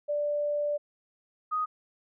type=tone pair in turn; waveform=sine; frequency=587.3 / 1246.9 Hz; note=D5 / D#6; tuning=0 / +3 cents; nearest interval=octave + minor second; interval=1303 cents; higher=second; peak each=-26 dBFS; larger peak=neither; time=0.08-0.78 / 1.51-1.66 s; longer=first; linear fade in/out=20 ms; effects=none